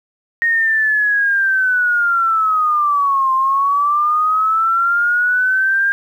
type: linear two-way sweep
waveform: sine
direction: down then up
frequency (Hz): 1864.7 to 1046.5 to 1609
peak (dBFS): -12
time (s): 0.42-5.92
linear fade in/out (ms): 0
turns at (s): 3.33
effects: 8-bit